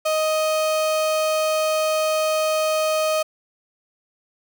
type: tone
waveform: 35% pulse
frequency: 625 Hz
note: D#5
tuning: 8 cents sharp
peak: -17 dBFS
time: 0.05-3.23 s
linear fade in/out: 10 ms
effects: none